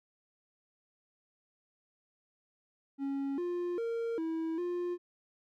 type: tone with pitch steps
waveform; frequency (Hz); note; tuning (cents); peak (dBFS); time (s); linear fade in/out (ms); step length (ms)
triangle; 275.9 / 351.9 / 461.9 / 324.6 / 352.6; C#4 / F4 / A#4 / E4 / F4; -8 / +13 / -16 / -27 / +17; -30; 2.98-4.98; 50; 400
effects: none